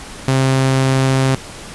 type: tone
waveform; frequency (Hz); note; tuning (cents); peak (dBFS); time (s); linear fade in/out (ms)
sawtooth; 132.8; C3; +26; -8; 0.28-1.35; 0
effects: pink hiss -33 dBFS RMS until 1.74 s + resampled to 24000 Hz